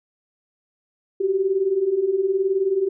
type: beating tone pair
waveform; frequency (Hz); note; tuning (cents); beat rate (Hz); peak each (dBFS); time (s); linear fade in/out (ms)
sine; 370 / 389; F#4 / G4; 0 / -13; 19; -24 / -19; 1.2-2.89; 10
effects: none